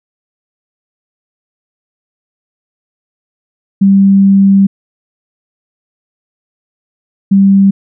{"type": "tone pair in turn", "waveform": "sine", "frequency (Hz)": [196, 196], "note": ["G3", "G3"], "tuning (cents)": [0, 0], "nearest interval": "unison", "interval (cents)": 0, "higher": "neither", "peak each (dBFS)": -3, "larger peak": "neither", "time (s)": [[3.81, 4.67], [7.31, 7.71]], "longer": "first", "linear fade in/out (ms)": 10, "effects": []}